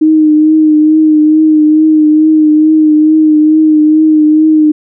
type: tone with vibrato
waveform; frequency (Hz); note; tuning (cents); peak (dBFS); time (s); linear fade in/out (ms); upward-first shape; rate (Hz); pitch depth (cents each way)
sine; 309.1; D#4; -11; -3; 0.01-4.72; 10; triangle; 2.3; 33
effects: none